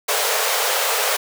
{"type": "high-pass noise", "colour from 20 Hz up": "pink", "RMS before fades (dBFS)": -20, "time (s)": [0.08, 1.17], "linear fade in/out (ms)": 10, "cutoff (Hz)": 420, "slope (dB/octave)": 96, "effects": []}